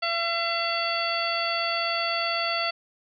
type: harmonic tone with a mistuned harmonic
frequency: 677 Hz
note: E5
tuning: 46 cents sharp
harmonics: 1 / 2 / 3 / 4 / 5 / 7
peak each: -30 / -30 / -33 / -32 / -35 / -30 dBFS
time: 0.02-2.71 s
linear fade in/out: 10 ms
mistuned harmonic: 7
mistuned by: -78 cents
effects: none